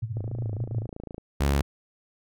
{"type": "band-pass noise", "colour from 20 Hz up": "white", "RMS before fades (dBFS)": -31, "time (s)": [0.02, 0.87], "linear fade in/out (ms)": 10, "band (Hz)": [100, 120], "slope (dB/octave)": 96}
{"type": "click train", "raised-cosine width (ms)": 2, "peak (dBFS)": -24, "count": 29, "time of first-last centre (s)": [0.17, 1.181], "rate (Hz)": 27.7}
{"type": "tone", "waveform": "sawtooth", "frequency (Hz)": 70.1, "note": "C#2", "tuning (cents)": 20, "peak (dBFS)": -17, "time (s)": [1.4, 1.62], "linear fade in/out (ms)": 10}
{"effects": []}